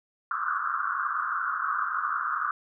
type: band-pass noise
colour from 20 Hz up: pink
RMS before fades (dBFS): -29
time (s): 0.31-2.51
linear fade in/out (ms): 2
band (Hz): 1100 to 1500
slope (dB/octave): 96
effects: none